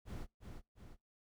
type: noise with echo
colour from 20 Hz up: brown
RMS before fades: -44 dBFS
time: 0.05-0.27 s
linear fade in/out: 50 ms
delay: 350 ms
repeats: 2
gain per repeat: -5 dB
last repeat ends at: 0.97 s
effects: noise-tail reverb RT60 0.2 s tail -25 dB re dry